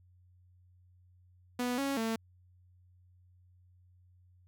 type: tone with pitch steps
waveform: sawtooth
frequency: 246.3 / 276.2 / 225 Hz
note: B3 / C#4 / A3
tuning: -5 / -6 / +39 cents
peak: -27 dBFS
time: 1.59-2.16 s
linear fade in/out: 5 ms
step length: 190 ms
effects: added 90 Hz sine -60 dBFS peak until 4.47 s